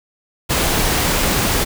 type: noise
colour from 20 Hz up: pink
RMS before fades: -17 dBFS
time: 0.49-1.65 s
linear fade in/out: 20 ms
effects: none